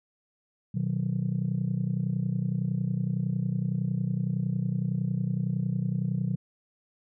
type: chord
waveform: sine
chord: B major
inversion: none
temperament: just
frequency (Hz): 123.47 / 154.34 / 185.21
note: B2 / D#3 / F#3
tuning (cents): 0 / -14 / +2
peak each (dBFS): -29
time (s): 0.74-6.36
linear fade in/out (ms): 10
effects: tanh soft clip ceiling -19 dBFS